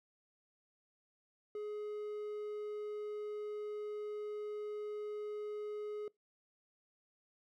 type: tone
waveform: triangle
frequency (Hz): 420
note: G#4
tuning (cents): +19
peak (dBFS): -37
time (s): 1.55-6.08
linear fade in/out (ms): 2
effects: noise-tail reverb RT60 0.2 s tail -24 dB re dry